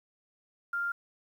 sine tone, 1396.9 Hz, F6, in tune, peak -29 dBFS, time 0.73-0.92 s, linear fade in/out 5 ms, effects 10-bit

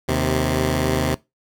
10% pulse tone pair together, 77.3 / 130 Hz, D#2 / C3, -11 / -11 cents, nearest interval major sixth, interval 900 cents, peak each -13 / -13 dBFS, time 0.08-1.15 s, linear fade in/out 10 ms, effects noise-tail reverb RT60 0.2 s tail -20 dB re dry

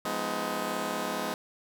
10% pulse chord, F half-diminished seventh, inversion none, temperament just, 174.61 / 209.5 / 251.4 / 314.3 Hz, F3 / Ab3 / Cb4 / Eb4, 0 / +15 / +31 / +18 cents, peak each -31 / -27 / -27 / -29 dBFS, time 0.05-1.34 s, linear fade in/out 2 ms, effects none

